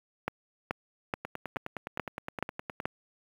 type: two click trains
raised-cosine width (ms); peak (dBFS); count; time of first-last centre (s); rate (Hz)
0.5; -20 / -14; 16 / 7; 1.25-2.801 / 0.28-2.855; 9.67 / 2.33
effects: high-pass 80 Hz 12 dB/octave + 8-bit